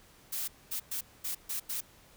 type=noise bursts at uneven times; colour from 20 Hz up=blue; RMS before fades=-35 dBFS; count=6; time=0.32-0.48 / 0.71-0.8 / 0.91-1.01 / 1.24-1.35 / 1.49-1.6 / 1.69-1.81 s; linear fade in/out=10 ms; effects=pink hiss -59 dBFS RMS until 2.16 s